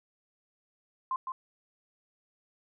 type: tone with echo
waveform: sine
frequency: 1046.5 Hz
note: C6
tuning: in tune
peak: -28 dBFS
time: 1.11-1.16 s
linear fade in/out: 2 ms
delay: 160 ms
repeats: 1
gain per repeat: -5 dB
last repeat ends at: 1.32 s
effects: none